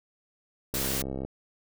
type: noise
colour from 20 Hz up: white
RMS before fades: -31 dBFS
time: 0.74-1.02 s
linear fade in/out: 2 ms
type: click train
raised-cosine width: 2 ms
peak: -21 dBFS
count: 35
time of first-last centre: 0.74-1.25 s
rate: 66.7 Hz
effects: none